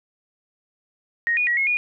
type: tone with pitch steps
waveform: sine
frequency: 1870 / 2455 / 1916 / 2169 / 2445 Hz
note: A#6 / D#7 / A#6 / C#7 / D#7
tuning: +5 / -24 / +47 / -38 / -31 cents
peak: -18 dBFS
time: 1.27-1.77 s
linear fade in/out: 0 ms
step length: 100 ms
effects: none